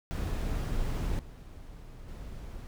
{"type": "noise with level steps", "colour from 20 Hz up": "brown", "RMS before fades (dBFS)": [-31, -46, -42], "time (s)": [0.11, 2.67], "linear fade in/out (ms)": 0, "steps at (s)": [1.19, 2.08], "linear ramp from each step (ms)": 2, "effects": []}